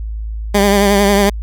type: tone with vibrato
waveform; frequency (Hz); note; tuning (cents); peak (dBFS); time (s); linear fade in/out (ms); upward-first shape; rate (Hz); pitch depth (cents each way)
15% pulse; 201; G3; +44; -3; 0.54-1.3; 10; triangle; 11; 49
effects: added 54 Hz sine -20 dBFS peak until 1.42 s